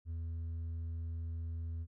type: tone with hard clipping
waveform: triangle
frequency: 82.41 Hz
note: E2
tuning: in tune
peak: -36 dBFS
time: 0.05-1.87 s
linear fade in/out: 50 ms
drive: 1 dB
effects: none